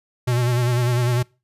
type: tone with vibrato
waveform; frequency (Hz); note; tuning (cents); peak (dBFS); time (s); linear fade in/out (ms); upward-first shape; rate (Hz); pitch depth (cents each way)
square; 122.1; B2; -19; -18; 0.27-1.23; 10; sine; 10; 51
effects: noise-tail reverb RT60 0.3 s tail -24 dB re dry + resampled to 32000 Hz